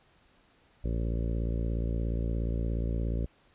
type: harmonic tone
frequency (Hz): 57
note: A#1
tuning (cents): -38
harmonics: 1 / 2 / 3 / 4 / 5 / 6 / 7 / 8 / 9 / 10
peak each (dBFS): -29 / -35 / -39 / -41 / -43 / -45 / -46 / -47 / -48 / -49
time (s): 0.84-3.26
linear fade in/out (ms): 5
effects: pink hiss -64 dBFS RMS until 3.54 s + resampled to 8000 Hz